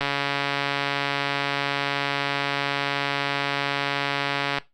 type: click train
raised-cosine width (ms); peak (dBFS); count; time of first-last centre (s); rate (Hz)
0.3; -8; 646; 0.01-4.584; 141
effects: noise-tail reverb RT60 0.2 s tail -18 dB re dry + Opus 48 kbps